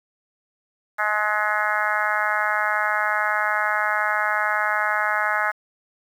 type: harmonic tone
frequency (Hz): 211.2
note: G#3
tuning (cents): +29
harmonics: 3 / 4 / 5 / 6 / 7 / 8 / 9 / 10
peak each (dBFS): -30 / -27 / -31 / -26 / -26 / -26 / -31 / -32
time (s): 0.98-5.52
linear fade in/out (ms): 20
effects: 8-bit